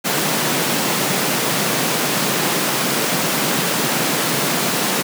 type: high-pass noise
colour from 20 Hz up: pink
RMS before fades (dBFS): -19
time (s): 0.04-5.03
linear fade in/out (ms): 20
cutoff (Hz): 140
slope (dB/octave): 48
effects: none